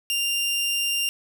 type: tone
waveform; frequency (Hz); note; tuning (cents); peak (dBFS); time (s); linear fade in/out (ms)
sawtooth; 2791; F7; -2; -19; 0.1-1.09; 0
effects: none